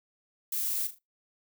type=noise with echo; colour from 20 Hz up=violet; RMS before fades=-31 dBFS; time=0.52-0.87 s; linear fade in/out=5 ms; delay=39 ms; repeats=3; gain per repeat=-10 dB; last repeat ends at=0.987 s; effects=noise-tail reverb RT60 0.2 s tail -22 dB re dry